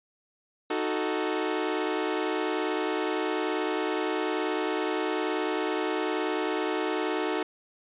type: chord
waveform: sawtooth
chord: D# diminished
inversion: none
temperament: equal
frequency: 311.1 / 370 / 440 Hz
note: D#4 / F#4 / A4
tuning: 0 / 0 / 0 cents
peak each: -27 dBFS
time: 0.7-7.43 s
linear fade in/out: 5 ms
effects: resampled to 8000 Hz